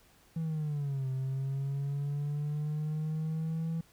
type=linear two-way sweep; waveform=triangle; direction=down then up; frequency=164.81 to 130.81 to 164.81 Hz; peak=-28 dBFS; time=0.36-3.81 s; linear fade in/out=5 ms; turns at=1.09 s; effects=tanh soft clip ceiling -25 dBFS + pink hiss -63 dBFS RMS until 3.92 s